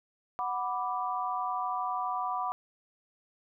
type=chord; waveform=sine; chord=B minor; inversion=second; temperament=equal; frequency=740 / 987.8 / 1174.7 Hz; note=F#5 / B5 / D6; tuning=0 / 0 / 0 cents; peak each=-34 dBFS; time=0.39-2.52 s; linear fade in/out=0 ms; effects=none